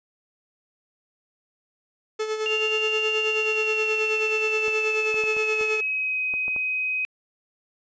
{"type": "tone with tremolo", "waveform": "45% pulse", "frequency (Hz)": 433.8, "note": "A4", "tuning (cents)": -25, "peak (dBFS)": -23, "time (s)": [2.19, 5.81], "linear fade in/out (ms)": 10, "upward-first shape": "sine", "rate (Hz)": 9.4, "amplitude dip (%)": 55}
{"type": "tone with pitch glide", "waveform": "sine", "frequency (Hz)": [2780, 2520], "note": ["F7", "D#7"], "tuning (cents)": [-9, 21], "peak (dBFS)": -23, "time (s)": [2.46, 7.05], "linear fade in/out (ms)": 0, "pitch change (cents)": -170, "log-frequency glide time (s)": [3.22, 6.2]}
{"type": "clicks", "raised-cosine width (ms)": 1, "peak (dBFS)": -25, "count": 8, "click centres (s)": [4.681, 5.143, 5.238, 5.367, 5.611, 6.339, 6.481, 6.563]}
{"effects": ["resampled to 16000 Hz"]}